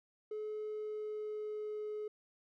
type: tone with pitch glide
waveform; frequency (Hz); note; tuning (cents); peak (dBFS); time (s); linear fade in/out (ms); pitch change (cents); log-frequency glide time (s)
triangle; 427.3 to 423.9; G#4 to G#4; +49 to +35; -35; 0.31-2.08; 5; -14; 0.66-1.88
effects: tanh soft clip ceiling -34 dBFS